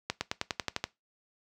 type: accelerating click train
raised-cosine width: 0.2 ms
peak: -12 dBFS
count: 9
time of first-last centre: 0.1-0.84 s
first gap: 110 ms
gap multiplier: 0.95
effects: noise-tail reverb RT60 0.2 s tail -20 dB re dry + high-pass 60 Hz 12 dB/octave